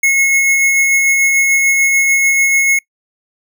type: tone with tremolo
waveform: square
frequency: 2176 Hz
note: C#7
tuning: 33 cents flat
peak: -9 dBFS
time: 0.03-2.79 s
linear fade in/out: 5 ms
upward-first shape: sine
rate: 6.8 Hz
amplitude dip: 25%
effects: noise-tail reverb RT60 0.1 s tail -23 dB re dry